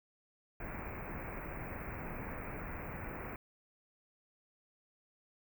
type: band-stop noise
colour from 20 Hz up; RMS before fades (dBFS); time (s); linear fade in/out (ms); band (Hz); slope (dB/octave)
pink; -43; 0.6-3.36; 2; 2500 to 16000; 96
effects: none